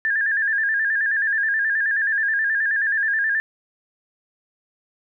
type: tone with vibrato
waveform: sine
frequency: 1699 Hz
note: G#6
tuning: 39 cents sharp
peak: -18 dBFS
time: 0.05-3.4 s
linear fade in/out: 0 ms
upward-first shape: square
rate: 9.4 Hz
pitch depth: 71 cents each way
effects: none